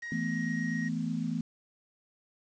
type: tone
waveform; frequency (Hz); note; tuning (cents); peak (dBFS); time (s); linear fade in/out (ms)
triangle; 1883; A#6; +17; -35; 0.02-0.89; 10
type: chord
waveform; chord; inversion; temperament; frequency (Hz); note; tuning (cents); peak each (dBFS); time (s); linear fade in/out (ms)
sine; E suspended fourth; none; equal with one note detuned; 164.81 / 220 / 248.2; E3 / A3 / B3; 0 / 0 / +9; -34; 0.12-1.41; 2
effects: resampled to 16000 Hz + 9-bit